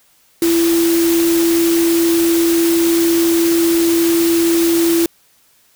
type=tone in noise; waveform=sine; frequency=335.5 Hz; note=E4; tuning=31 cents sharp; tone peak=-11 dBFS; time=0.42-5.06 s; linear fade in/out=2 ms; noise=white; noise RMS=-22 dBFS; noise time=0.42-5.06 s; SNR=+8 dB; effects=white hiss -54 dBFS RMS until 5.75 s